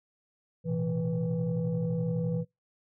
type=tone cluster; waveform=sine; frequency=116.3 / 128 / 166.7 / 491.2 Hz; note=A#2 / C3 / E3 / B4; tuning=-4 / -38 / +20 / -9 cents; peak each=-35 / -35 / -28 / -34 dBFS; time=0.64-2.45 s; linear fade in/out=50 ms; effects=noise-tail reverb RT60 0.2 s tail -25 dB re dry + tanh soft clip ceiling -21 dBFS